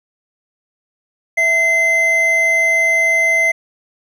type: tone pair together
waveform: triangle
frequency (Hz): 659.3 / 2064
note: E5 / C7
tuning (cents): 0 / -24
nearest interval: octave + minor sixth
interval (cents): 1976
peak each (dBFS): -19 / -10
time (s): 1.37-3.52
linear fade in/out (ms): 10
effects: none